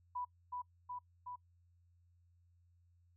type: tone with echo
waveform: sine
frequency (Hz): 987.8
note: B5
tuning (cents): 0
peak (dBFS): -38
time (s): 0.15-0.25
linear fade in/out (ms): 10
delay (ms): 370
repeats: 3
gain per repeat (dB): -2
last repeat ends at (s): 1.36
effects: noise-tail reverb RT60 0.1 s tail -24 dB re dry + added 87 Hz sine -67 dBFS peak until 3.16 s